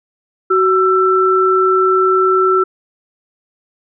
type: tone pair together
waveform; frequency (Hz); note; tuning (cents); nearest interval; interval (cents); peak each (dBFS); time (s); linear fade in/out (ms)
sine; 375.1 / 1334.9; F#4 / E6; +24 / +21; octave + minor seventh; 2197; -12; 0.5-2.64; 10
effects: none